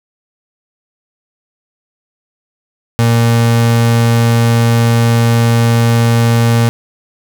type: tone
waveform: 35% pulse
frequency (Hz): 116.54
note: A#2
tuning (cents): 0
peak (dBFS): -6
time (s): 2.99-6.69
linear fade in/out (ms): 0
effects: none